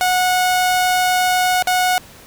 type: tone with dropouts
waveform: sawtooth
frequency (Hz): 732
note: F#5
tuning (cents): -19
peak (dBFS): -10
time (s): 0.01-1.98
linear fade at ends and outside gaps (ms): 0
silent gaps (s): 1.624-1.672
effects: pink hiss -42 dBFS RMS until 2.26 s